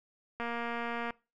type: click train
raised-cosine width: 0.5 ms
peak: -22 dBFS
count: 167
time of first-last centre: 0.4-1.106 s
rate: 235 Hz
effects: noise-tail reverb RT60 0.3 s tail -23 dB re dry